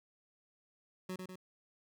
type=tone with echo; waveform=25% pulse; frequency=185 Hz; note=F#3; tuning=in tune; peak=-35 dBFS; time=1.09-1.16 s; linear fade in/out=5 ms; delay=99 ms; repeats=2; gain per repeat=-4 dB; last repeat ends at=1.358 s; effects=none